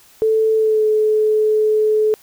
sine tone with pitch glide, 440 to 430.2 Hz, A4 to A4, 0 to -39 cents, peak -12 dBFS, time 0.22-2.14 s, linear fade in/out 0 ms, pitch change -39 cents, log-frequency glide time 0.56-0.85 s, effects white hiss -49 dBFS RMS until 2.22 s

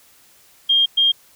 sine tone bursts at uneven times, 3216 Hz, G7, 44 cents sharp, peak -12 dBFS, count 2, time 0.69-0.86 / 0.97-1.12 s, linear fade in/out 10 ms, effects white hiss -52 dBFS RMS until 1.35 s

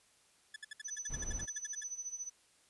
sawtooth tone bursts, 1722 Hz, A6, 38 cents flat, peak -39 dBFS, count 16, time 0.54-1.837 s, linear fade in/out 5 ms, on 22 ms, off 63 ms
sine tone with tremolo, 6000 Hz, F#8, 23 cents sharp, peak -37 dBFS, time 0.84-2.3 s, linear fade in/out 20 ms, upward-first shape sine, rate 14 Hz, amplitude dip 80%
brown noise, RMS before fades -42 dBFS, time 1.09-1.46 s, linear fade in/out 20 ms
effects white hiss -68 dBFS RMS until 2.69 s + resampled to 24000 Hz

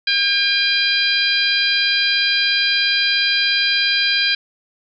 harmonic tone, 803 Hz, G5, 41 cents sharp, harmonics 2 / 3 / 4 / 5 / 6, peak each -21 / -21 / -21 / -21 / -21 dBFS, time 0.07-4.35 s, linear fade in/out 5 ms, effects none

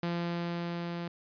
sawtooth tone with level ramp, 171.8 Hz, F3, 28 cents flat, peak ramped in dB -26 to -31 dBFS, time 0.03-1.08 s, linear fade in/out 2 ms, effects resampled to 11025 Hz

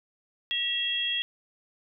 sine tone cluster, 1930 / 2722 / 3282 Hz, B6 / F7 / G#7, -40 / -45 / -21 cents, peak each -36 / -33 / -27 dBFS, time 0.51-1.22 s, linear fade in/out 0 ms, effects none

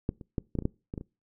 clicks, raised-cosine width 3 ms, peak -14 / -30 / -16 / -20 / -14 / -26 / -13 / -22 / -22 / -28 dBFS, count 10, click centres 0.091 / 0.212 / 0.382 / 0.553 / 0.588 / 0.623 / 0.654 / 0.939 / 0.978 / 1.011 s, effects noise-tail reverb RT60 0.3 s tail -24 dB re dry

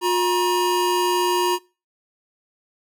square tone pair together, 358.1 / 954 Hz, F4 / A#5, +43 / +40 cents, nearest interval octave + perfect fourth, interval 1697 cents, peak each -21 dBFS, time 0.01-1.59 s, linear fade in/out 50 ms, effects noise-tail reverb RT60 0.3 s tail -21 dB re dry

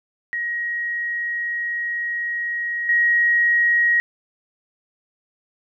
sine tone with level steps, 1892 Hz, A#6, 25 cents sharp, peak -22 / -14 dBFS, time 0.33-4 s, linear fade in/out 0 ms, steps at 2.89 s, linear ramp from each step 2 ms, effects none

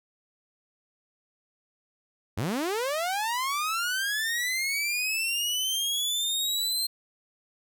sawtooth linear sweep, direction up, 82.2 to 4172 Hz, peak -23 dBFS, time 2.37-6.87 s, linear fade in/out 10 ms, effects none

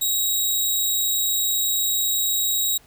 10% pulse tone, 3818 Hz, A#7, 41 cents sharp, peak -12 dBFS, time 0.01-2.78 s, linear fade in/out 10 ms, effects pink hiss -54 dBFS RMS until 2.86 s

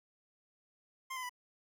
25% pulse tone with pitch steps, 1051 / 1019.3 / 988.6 Hz, C6 / C6 / B5, +7 / -46 / +1 cents, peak -35 dBFS, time 1.1-1.295 s, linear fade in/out 10 ms, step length 65 ms, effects none

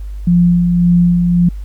sine tone with tremolo, 174.61 Hz, F3, in tune, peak -6 dBFS, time 0.27-1.49 s, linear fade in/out 5 ms, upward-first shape sine, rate 1.8 Hz, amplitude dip 35%, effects added 50 Hz sine -22 dBFS peak until 1.64 s + pink hiss -51 dBFS RMS until 1.64 s

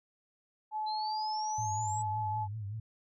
sine tone, 860 Hz, A5, 40 cents flat, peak -32 dBFS, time 0.71-2.48 s, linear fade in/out 50 ms
sine exponential sweep, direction up, 4022 to 7902 Hz, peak -40 dBFS, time 0.86-2.03 s, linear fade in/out 20 ms
sine tone with vibrato, 105 Hz, G#2, 19 cents sharp, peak -36 dBFS, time 1.58-2.8 s, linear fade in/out 5 ms, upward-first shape triangle, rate 5.3 Hz, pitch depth 130 cents each way
effects none

